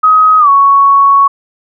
sine tone with pitch glide, 1263 to 1112.3 Hz, D#6 to C#6, +26 to +6 cents, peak -3 dBFS, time 0.03-1.28 s, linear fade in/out 10 ms, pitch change -220 cents, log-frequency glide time 0.39-0.49 s, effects none

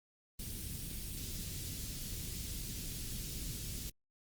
pink band-stop noise, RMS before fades -42 dBFS, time 0.39-3.9 s, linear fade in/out 5 ms, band 210 to 4100 Hz, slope 12 dB/octave, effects Opus 32 kbps

